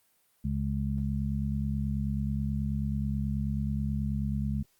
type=harmonic tone; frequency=69.3 Hz; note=C#2; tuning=in tune; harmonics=1 / 2 / 3; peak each=-32 / -32 / -32 dBFS; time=0.44-4.63 s; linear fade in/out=10 ms; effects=white hiss -69 dBFS RMS until 4.79 s + Opus 32 kbps